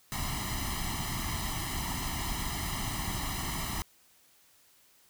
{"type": "noise with comb filter", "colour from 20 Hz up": "pink", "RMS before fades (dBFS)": -34, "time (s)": [0.12, 3.82], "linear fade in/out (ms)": 0, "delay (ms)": 0.99, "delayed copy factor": 1, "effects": ["white hiss -63 dBFS RMS until 5.09 s"]}